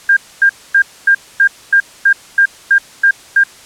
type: tone bursts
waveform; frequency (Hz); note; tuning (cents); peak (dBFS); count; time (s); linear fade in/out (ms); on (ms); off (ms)
sine; 1602; G6; +37; -5; 11; 0.09-3.437; 5; 77; 250
effects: white hiss -39 dBFS RMS until 3.65 s + low-pass 9000 Hz 12 dB/octave